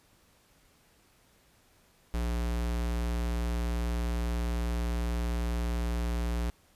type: tone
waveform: square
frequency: 58.8 Hz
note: A#1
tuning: 16 cents sharp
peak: -29 dBFS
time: 2.14-6.5 s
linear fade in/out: 0 ms
effects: pink hiss -64 dBFS RMS until 6.75 s + resampled to 32000 Hz